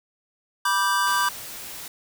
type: chord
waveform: square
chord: G major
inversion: first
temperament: just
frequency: 980 / 1176 / 1568 Hz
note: B5 / D6 / G6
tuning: -14 / +2 / 0 cents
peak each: -25 dBFS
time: 0.65-1.29 s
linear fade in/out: 5 ms
type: noise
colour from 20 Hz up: white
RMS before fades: -37 dBFS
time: 1.07-1.88 s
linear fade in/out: 2 ms
effects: none